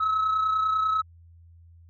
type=tone pair together; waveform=sine; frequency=1288.4 / 1318.5 Hz; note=E6 / E6; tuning=-40 / 0 cents; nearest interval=unison; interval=40 cents; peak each=-20 / -29 dBFS; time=0-1.02 s; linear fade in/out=10 ms; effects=tanh soft clip ceiling -19 dBFS + added 84 Hz sine -49 dBFS peak until 1.89 s